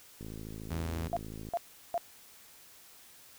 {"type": "click train", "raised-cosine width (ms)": 3, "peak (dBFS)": -31, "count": 70, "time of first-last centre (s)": [0.21, 1.488], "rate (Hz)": 54}
{"type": "tone", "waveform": "sawtooth", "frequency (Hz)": 82.41, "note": "E2", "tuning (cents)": 0, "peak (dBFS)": -30, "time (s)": [0.7, 1.08], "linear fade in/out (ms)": 10}
{"type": "tone bursts", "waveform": "sine", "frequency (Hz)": 689, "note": "F5", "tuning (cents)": -24, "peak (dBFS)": -28, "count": 3, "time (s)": [1.13, 1.978], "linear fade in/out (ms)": 0, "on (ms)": 36, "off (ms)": 370}
{"effects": ["white hiss -56 dBFS RMS until 3.38 s"]}